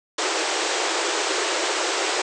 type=band-pass noise; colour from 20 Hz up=pink; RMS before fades=-24 dBFS; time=0.18-2.22 s; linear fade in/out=5 ms; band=320 to 8300 Hz; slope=96 dB/octave; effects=none